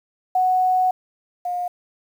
sine tone pair in turn, 740 / 713.5 Hz, F#5 / F5, 0 / +37 cents, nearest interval minor second, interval 63 cents, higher first, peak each -15 / -22 dBFS, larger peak first, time 0.35-0.91 / 1.45-1.68 s, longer first, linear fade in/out 5 ms, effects 8-bit

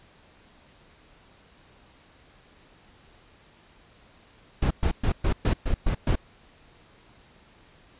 brown noise bursts, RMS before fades -22 dBFS, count 8, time 4.62-6.156 s, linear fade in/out 5 ms, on 87 ms, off 120 ms, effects pink hiss -56 dBFS RMS until 7.99 s + resampled to 8000 Hz

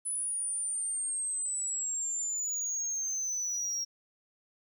sine exponential sweep, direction down, 10030 to 5588 Hz, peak -28 dBFS, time 0.05-3.85 s, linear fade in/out 20 ms, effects tanh soft clip ceiling -30 dBFS + 11-bit

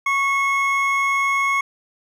triangle tone pair together, 1108.9 / 2181 Hz, C#6 / C#7, 0 / -29 cents, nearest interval octave, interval 1171 cents, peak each -18 dBFS, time 0.06-1.61 s, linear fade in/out 5 ms, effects none

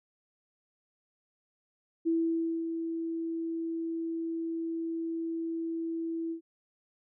sine tone with ADSR envelope, 329.6 Hz, E4, in tune, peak -24 dBFS, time 2.05-6.41 s, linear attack 24 ms, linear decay 570 ms, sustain -7 dB, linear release 98 ms, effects none

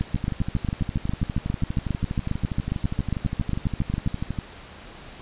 two click trains, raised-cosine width 5 ms, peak -11 / -14 dBFS, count 31 / 53, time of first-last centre 0.01-4.075 / 0.16-4.388 s, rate 7.38 / 12.3 Hz, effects pink hiss -43 dBFS RMS until 5.21 s + resampled to 8000 Hz

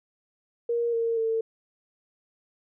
sine tone with pitch steps, 470.5 / 459.8 / 449.3 Hz, A#4 / A#4 / A4, +16 / -24 / +36 cents, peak -23 dBFS, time 0.69-1.41 s, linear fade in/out 5 ms, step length 240 ms, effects none

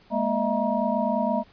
sine tone cluster, 209.4 / 238.3 / 617 / 663 / 948 Hz, G#3 / A#3 / D#5 / E5 / A#5, +15 / +38 / -15 / +10 / +29 cents, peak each -28 dBFS, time 0.1-1.44 s, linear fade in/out 50 ms, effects pink hiss -56 dBFS RMS until 1.52 s + resampled to 11025 Hz

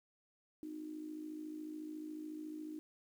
sine tone with amplitude modulation, 307.7 Hz, D#4, 19 cents flat, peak -40 dBFS, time 0.63-2.79 s, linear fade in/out 0 ms, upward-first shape sine, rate 54 Hz, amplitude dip 65%, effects 11-bit

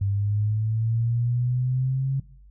sine linear sweep, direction up, 98 to 136.3 Hz, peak -21 dBFS, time 0.01-2.2 s, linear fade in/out 5 ms, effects noise-tail reverb RT60 0.5 s tail -18 dB re dry + added 50 Hz sine -47 dBFS peak until 2.5 s

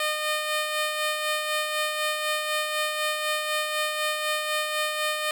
10% pulse tone with tremolo, 610 Hz, D#5, 34 cents flat, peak -15 dBFS, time 0-5.31 s, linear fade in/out 2 ms, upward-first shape sine, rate 4 Hz, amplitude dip 40%, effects none

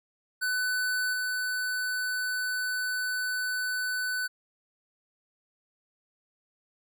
square tone with level steps, 1500 Hz, F#6, 23 cents sharp, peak -27 / -29 dBFS, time 0.41-4.28 s, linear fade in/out 20 ms, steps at 1.13 s, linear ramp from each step 5 ms, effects none

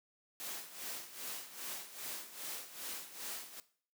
white noise with tremolo, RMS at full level -42 dBFS, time 0.4-3.6 s, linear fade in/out 0 ms, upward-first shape sine, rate 2.5 Hz, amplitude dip 75%, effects noise-tail reverb RT60 0.5 s tail -17 dB re dry + high-pass 200 Hz 12 dB/octave

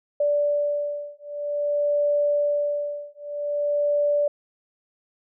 sine beating tone pair, 583 / 583.51 Hz, D5 / D5, -13 / -11 cents, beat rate 0.51 Hz, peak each -24 dBFS, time 0.2-4.28 s, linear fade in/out 5 ms, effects none

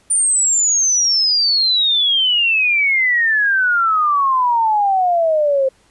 sine exponential sweep, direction down, 9200 to 523.3 Hz, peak -12 dBFS, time 0.1-5.69 s, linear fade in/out 10 ms, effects pink hiss -55 dBFS RMS until 5.9 s + resampled to 24000 Hz

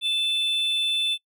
triangle tone pair together, 2637 / 3520 Hz, E7 / A7, 0 / 0 cents, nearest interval perfect fourth, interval 500 cents, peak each -30 / -20 dBFS, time 0.01-1.18 s, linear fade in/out 50 ms, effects noise-tail reverb RT60 0.1 s tail -25 dB re dry

